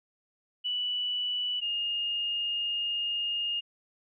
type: tone pair in turn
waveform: sine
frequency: 2960 / 2838 Hz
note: F#7 / F7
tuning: 0 / +27 cents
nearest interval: minor second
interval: 73 cents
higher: first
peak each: -28 dBFS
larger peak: neither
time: 0.64-1.61 / 1.61-3.61 s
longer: second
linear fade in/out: 20 ms
effects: none